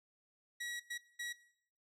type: tone bursts at uneven times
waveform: sawtooth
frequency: 1919 Hz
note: A#6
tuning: 50 cents sharp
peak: -36 dBFS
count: 3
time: 0.6-0.8 / 0.9-0.98 / 1.19-1.33 s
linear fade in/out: 10 ms
effects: noise-tail reverb RT60 0.7 s tail -20 dB re dry + low-pass 11000 Hz 12 dB/octave